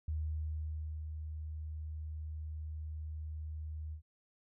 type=tone with ADSR envelope; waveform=sine; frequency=77.5 Hz; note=D#2; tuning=6 cents flat; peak=-33 dBFS; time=0.08-4.02 s; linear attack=4 ms; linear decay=950 ms; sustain=-6 dB; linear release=93 ms; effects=none